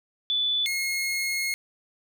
sine / sawtooth tone pair in turn, 3478 / 2159 Hz, A7 / C#7, -21 / -46 cents, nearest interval minor sixth, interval 825 cents, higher first, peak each -22 dBFS, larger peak neither, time 0.3-0.66 / 0.66-1.54 s, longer second, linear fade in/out 0 ms, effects none

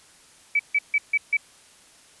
sine tone bursts, 2295 Hz, D7, 40 cents flat, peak -17 dBFS, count 5, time 0.55-1.37 s, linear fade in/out 5 ms, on 44 ms, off 150 ms, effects white hiss -53 dBFS RMS until 2.2 s + resampled to 24000 Hz

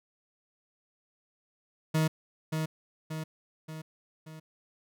40% pulse tone with echo, 157.5 Hz, D#3, 21 cents sharp, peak -23 dBFS, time 1.94-2.08 s, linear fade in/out 10 ms, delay 580 ms, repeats 4, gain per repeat -5 dB, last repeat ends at 4.4 s, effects none

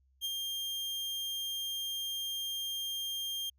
40% pulse tone with ADSR envelope, 3200 Hz, G7, 35 cents sharp, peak -31 dBFS, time 0.21-3.5 s, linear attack 39 ms, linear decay 34 ms, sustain -3 dB, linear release 8 ms, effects added 66 Hz sine -66 dBFS peak until 3.58 s

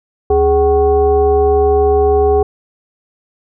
sine tone with frequency modulation, 415.2 Hz, G#4, in tune, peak -8 dBFS, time 0.3-2.43 s, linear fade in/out 5 ms, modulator 342 Hz, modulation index 0.83, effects none

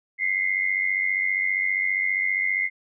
sine tone pair together, 2042 / 2137 Hz, C7 / C7, -43 / +36 cents, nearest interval minor second, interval 79 cents, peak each -24 dBFS, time 0.18-2.7 s, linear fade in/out 50 ms, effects none

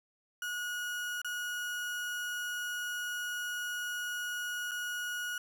35% pulse tone with dropouts, 1452 Hz, F#6, 33 cents flat, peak -33 dBFS, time 0.42-5.38 s, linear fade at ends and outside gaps 2 ms, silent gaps 1.217-1.246 / 4.712-4.716 s, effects none

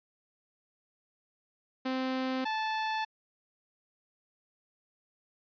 sawtooth tone pair in turn, 260.1 / 874.9 Hz, C4 / A5, -10 / -10 cents, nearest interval octave + major sixth, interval 2100 cents, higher second, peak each -26 / -26 dBFS, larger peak neither, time 1.85-2.45 / 2.45-3.05 s, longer neither, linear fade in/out 10 ms, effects resampled to 11025 Hz

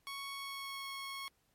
15% pulse tone with pitch glide, 1108.7 to 1096 Hz, C#6 to C#6, 0 to -20 cents, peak -35 dBFS, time 0.07-1.28 s, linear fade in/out 0 ms, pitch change -20 cents, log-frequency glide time 0.32-0.93 s, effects pink hiss -75 dBFS RMS until 1.54 s + MP3 64 kbps

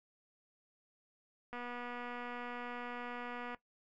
click train, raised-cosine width 0.5 ms, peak -30 dBFS, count 491, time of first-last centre 1.53-3.546 s, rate 243 Hz, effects noise-tail reverb RT60 0.1 s tail -17 dB re dry

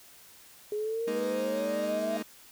sine exponential sweep, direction up, 415.3 to 671 Hz, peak -29 dBFS, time 0.72-2.17 s, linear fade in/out 2 ms
30% pulse chord, Ab suspended second, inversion none, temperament equal, 207.7 / 233.1 / 311.1 Hz, Ab3 / Bb3 / Eb4, 0 / 0 / 0 cents, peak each -35 dBFS, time 1.07-2.23 s, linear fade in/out 10 ms
effects white hiss -54 dBFS RMS until 2.51 s

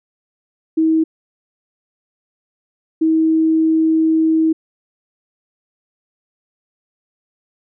sine tone bursts at uneven times, 320 Hz, D#4, 49 cents sharp, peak -11 dBFS, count 2, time 0.77-1.04 / 3.01-4.53 s, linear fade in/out 10 ms, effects none

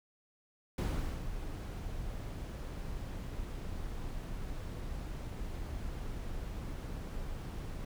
brown noise with ADSR envelope, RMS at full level -31 dBFS, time 0.78-7.85 s, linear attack 3 ms, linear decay 450 ms, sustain -9 dB, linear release 5 ms, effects none

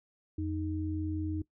sine tone pair together, 87.31 / 311.1 Hz, F2 / D#4, 0 / 0 cents, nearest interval octave + minor seventh, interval 2200 cents, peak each -34 / -34 dBFS, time 0.38-1.42 s, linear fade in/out 5 ms, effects noise-tail reverb RT60 0.1 s tail -18 dB re dry

